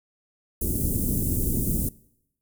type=band-stop noise; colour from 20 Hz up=pink; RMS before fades=-25 dBFS; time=0.61-1.89 s; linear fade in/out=5 ms; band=340 to 9500 Hz; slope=24 dB/octave; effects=noise-tail reverb RT60 0.8 s tail -22 dB re dry